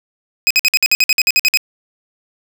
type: tone bursts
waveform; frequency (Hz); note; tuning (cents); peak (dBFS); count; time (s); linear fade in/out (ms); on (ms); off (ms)
25% pulse; 2518; D#7; +20; -5; 13; 0.47-1.573; 0; 35; 54
effects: none